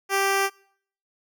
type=tone; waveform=10% pulse; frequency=392 Hz; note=G4; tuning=in tune; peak=-12 dBFS; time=0.09-0.5 s; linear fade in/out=50 ms; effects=noise-tail reverb RT60 0.6 s tail -24 dB re dry